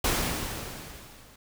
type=noise with level ramp; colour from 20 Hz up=pink; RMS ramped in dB=-24 to -54 dBFS; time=0.04-1.36 s; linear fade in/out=5 ms; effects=none